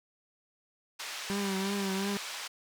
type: band-pass noise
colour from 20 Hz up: white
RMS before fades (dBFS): -40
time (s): 0.99-2.48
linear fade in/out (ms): 10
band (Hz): 790 to 5100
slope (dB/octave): 12
type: tone with vibrato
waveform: 30% pulse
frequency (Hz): 196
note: G3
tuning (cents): 0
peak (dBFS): -28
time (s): 1.3-2.17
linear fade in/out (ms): 0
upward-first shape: triangle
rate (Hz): 2.8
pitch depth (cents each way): 60
effects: none